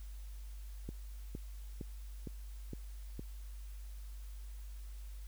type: click train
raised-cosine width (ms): 3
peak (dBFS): -29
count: 6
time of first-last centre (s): 0.89-3.194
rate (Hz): 2.17
effects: added 50 Hz sine -44 dBFS peak until 5.27 s + white hiss -63 dBFS RMS until 5.27 s